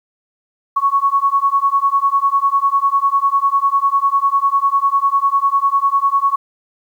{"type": "beating tone pair", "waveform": "sine", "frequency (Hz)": [1105, 1115], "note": ["C#6", "C#6"], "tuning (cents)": [-6, 10], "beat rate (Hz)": 10, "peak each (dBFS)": -15, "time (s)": [0.76, 6.36], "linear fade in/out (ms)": 10, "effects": ["8-bit"]}